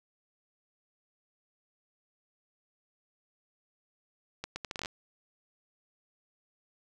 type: accelerating click train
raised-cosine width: 0.2 ms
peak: -19 dBFS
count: 10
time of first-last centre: 4.44-4.858 s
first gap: 120 ms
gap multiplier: 0.73
effects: none